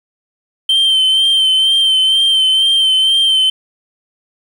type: tone with vibrato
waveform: sine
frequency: 3116 Hz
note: G7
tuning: 11 cents flat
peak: -6 dBFS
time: 0.69-3.5 s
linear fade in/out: 5 ms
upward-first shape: sine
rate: 2.1 Hz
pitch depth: 31 cents each way
effects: tanh soft clip ceiling -8 dBFS + 7-bit